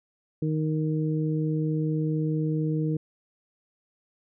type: harmonic tone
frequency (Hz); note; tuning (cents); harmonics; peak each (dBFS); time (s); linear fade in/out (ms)
155.56; D#3; 0; 1 / 2 / 3; -25 / -29 / -34; 0.42-2.97; 5
effects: none